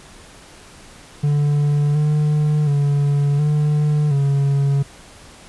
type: tone with pitch steps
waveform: triangle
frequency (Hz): 146 / 150.4 / 143.1 / 149.5 / 139.7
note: D3 / D3 / D3 / D3 / C#3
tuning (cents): -10 / +42 / -45 / +31 / +14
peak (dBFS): -12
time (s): 1.23-4.83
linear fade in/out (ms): 10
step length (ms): 720
effects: pink hiss -43 dBFS RMS until 5.48 s + resampled to 24000 Hz